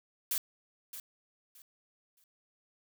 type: noise with echo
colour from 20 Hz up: blue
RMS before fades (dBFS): -32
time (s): 0.31-0.38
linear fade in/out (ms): 2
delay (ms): 620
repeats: 3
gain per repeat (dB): -12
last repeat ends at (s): 2.24
effects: none